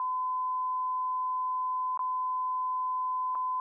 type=tone with dropouts; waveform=sine; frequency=1016 Hz; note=B5; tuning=49 cents sharp; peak=-28 dBFS; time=0-3.6 s; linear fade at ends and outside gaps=1 ms; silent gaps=1.975-1.992 / 3.35-3.354 s; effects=none